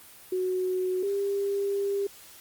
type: tone pair in turn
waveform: sine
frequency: 369.3 / 398.9 Hz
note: F#4 / G4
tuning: -3 / +30 cents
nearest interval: minor second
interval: 133 cents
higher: second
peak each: -25 dBFS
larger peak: neither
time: 0.32-1.03 / 1.03-2.07 s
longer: second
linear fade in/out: 5 ms
effects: white hiss -50 dBFS RMS until 2.4 s + Opus 32 kbps